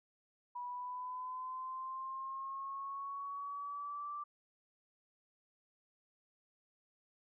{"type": "linear sweep", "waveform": "sine", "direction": "up", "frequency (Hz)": [975, 1174.7], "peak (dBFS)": -40, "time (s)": [0.55, 4.24], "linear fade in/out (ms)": 10, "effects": []}